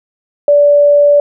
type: tone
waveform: sine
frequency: 580 Hz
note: D5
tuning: 22 cents flat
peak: -4 dBFS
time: 0.48-1.2 s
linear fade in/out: 2 ms
effects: none